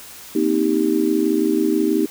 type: chord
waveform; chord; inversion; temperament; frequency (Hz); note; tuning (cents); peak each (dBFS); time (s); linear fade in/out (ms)
sine; C minor seventh; third; just; 235.5 / 261.6 / 314 / 392.4; Bb3 / C4 / Eb4 / G4; +18 / 0 / +16 / +2; -23 / -24 / -18 / -21; 0.35-2.06; 5
effects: white hiss -39 dBFS RMS until 2.1 s